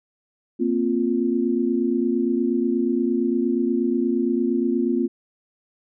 sine chord, Bb suspended second, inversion none, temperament equal, 233.1 / 261.6 / 349.2 Hz, Bb3 / C4 / F4, 0 / 0 / 0 cents, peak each -23 dBFS, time 0.59-5.08 s, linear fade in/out 20 ms, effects none

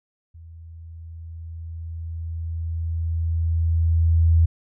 sine tone with level ramp, 82.41 Hz, E2, in tune, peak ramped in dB -40 to -12 dBFS, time 0.34-4.46 s, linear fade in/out 10 ms, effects none

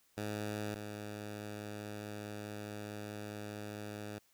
10% pulse tone pair in turn, 105.3 / 104.69 Hz, G#2 / G#2, +24 / +14 cents, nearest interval unison, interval 10 cents, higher first, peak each -29 / -34 dBFS, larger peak first, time 0.17-0.75 / 0.75-4.19 s, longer second, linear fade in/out 10 ms, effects white hiss -71 dBFS RMS until 4.33 s

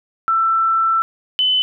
sine tone pair in turn, 1334 / 3021 Hz, E6 / F#7, +20 / +35 cents, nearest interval octave + major second, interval 1415 cents, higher second, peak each -13 dBFS, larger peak neither, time 0.28-1.02 / 1.39-1.62 s, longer first, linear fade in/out 0 ms, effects none

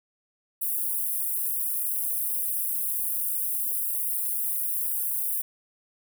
white high-pass noise, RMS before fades -28 dBFS, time 0.61-5.42 s, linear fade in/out 10 ms, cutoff 9600 Hz, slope 48 dB/octave, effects none

